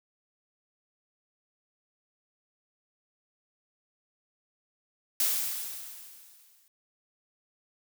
blue noise with exponential decay, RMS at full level -25 dBFS, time 5.2-6.68 s, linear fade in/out 1 ms, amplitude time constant 320 ms, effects none

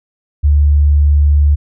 sine tone, 73 Hz, D2, 10 cents flat, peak -6 dBFS, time 0.43-1.56 s, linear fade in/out 20 ms, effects none

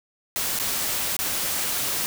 white noise with dropouts, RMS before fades -26 dBFS, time 0.36-2.06 s, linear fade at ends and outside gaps 0 ms, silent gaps 0.589-0.598 / 1.166-1.19 s, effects none

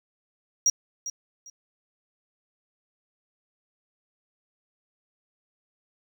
triangle tone with echo, 5710 Hz, F8, 37 cents sharp, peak -16 dBFS, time 0.66-0.7 s, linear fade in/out 2 ms, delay 400 ms, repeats 2, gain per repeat -13 dB, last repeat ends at 1.5 s, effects none

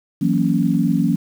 sine chord, F# dominant seventh, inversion third, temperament equal, 164.81 / 185 / 233.1 / 277.2 Hz, E3 / F#3 / A#3 / C#4, 0 / 0 / 0 / 0 cents, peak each -20 dBFS, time 0.21-1.16 s, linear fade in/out 10 ms, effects 7-bit

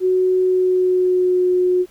sine tone with pitch glide, 370 to 363 Hz, F#4 to F#4, 0 to -33 cents, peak -13 dBFS, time 0-1.86 s, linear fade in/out 50 ms, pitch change -33 cents, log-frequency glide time 0.43-1.47 s, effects pink hiss -52 dBFS RMS until 1.9 s

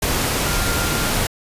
sine tone in noise, 1396.9 Hz, F6, in tune, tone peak -27 dBFS, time 0.46-1.1 s, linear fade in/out 5 ms, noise pink, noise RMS -20 dBFS, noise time 0.02-1.27 s, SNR -10 dB, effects resampled to 32000 Hz

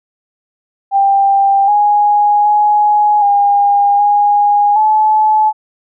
sine tone with pitch steps, 791 / 828 / 836 / 810 / 822 / 861 Hz, G5 / G#5 / G#5 / G#5 / G#5 / A5, +15 / -5 / +11 / -43 / -18 / -38 cents, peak -7 dBFS, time 0.91-5.53 s, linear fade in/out 50 ms, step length 770 ms, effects none

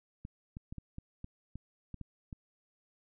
clicks, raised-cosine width 5 ms, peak -30 dBFS, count 10, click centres 0.251 / 0.569 / 0.725 / 0.783 / 0.984 / 1.244 / 1.556 / 1.943 / 2.013 / 2.328 s, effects none

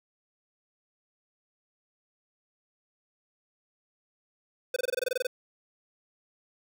square tone bursts, 506 Hz, B4, 42 cents sharp, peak -26 dBFS, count 12, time 4.74-5.269 s, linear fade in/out 5 ms, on 23 ms, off 23 ms, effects none

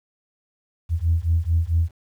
sine beating tone pair, 81 / 85.5 Hz, E2 / F2, -30 / -36 cents, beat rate 4.5 Hz, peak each -20 dBFS, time 0.89-1.91 s, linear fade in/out 50 ms, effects tanh soft clip ceiling -10 dBFS + 9-bit

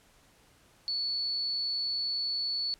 sine tone, 4435 Hz, C#8, in tune, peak -29 dBFS, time 0.88-2.74 s, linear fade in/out 0 ms, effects pink hiss -62 dBFS RMS until 2.79 s + low-pass 12000 Hz 12 dB/octave

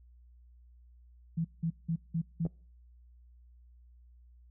sine tone bursts, 164.81 Hz, E3, in tune, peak -28 dBFS, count 5, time 1.37-2.475 s, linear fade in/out 10 ms, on 77 ms, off 180 ms
clicks, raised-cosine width 2 ms, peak -26 dBFS, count 2, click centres 2.453 / 2.464 s
effects noise-tail reverb RT60 0.5 s tail -26 dB re dry + added 60 Hz sine -55 dBFS peak until 4.5 s

